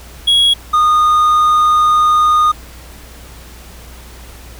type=tone pair in turn; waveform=triangle; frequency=3322 / 1228.3 Hz; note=G#7 / D#6; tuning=0 / -23 cents; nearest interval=octave + perfect fourth; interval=1723 cents; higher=first; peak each=-6 dBFS; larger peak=neither; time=0.27-0.54 / 0.73-2.52 s; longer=second; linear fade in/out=10 ms; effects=added 60 Hz sine -35 dBFS peak until 4.59 s + pink hiss -38 dBFS RMS until 4.59 s